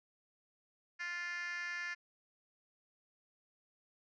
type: tone with high-pass filter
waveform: 10% pulse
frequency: 350 Hz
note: F4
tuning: 4 cents sharp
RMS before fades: -41 dBFS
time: 0.99-1.95 s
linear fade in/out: 20 ms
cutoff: 1800 Hz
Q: 3.9
effects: resampled to 16000 Hz